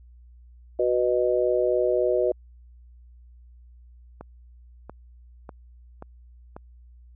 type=chord; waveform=sine; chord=B major; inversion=second; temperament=just; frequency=370.4 / 493.9 / 617.4 Hz; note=F#4 / B4 / D#5; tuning=+2 / 0 / -14 cents; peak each=-24 dBFS; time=0.79-2.32 s; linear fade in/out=5 ms
type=clicks; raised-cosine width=1 ms; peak=-24 dBFS; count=5; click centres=4.21 / 4.896 / 5.492 / 6.024 / 6.565 s
effects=added 60 Hz sine -47 dBFS peak until 7.15 s